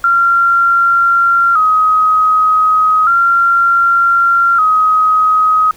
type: tone with vibrato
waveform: sine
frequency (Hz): 1318.5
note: E6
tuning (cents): 0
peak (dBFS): -7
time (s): 0.04-5.71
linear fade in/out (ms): 2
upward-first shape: square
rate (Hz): 0.33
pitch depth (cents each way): 76
effects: pink hiss -42 dBFS RMS until 5.76 s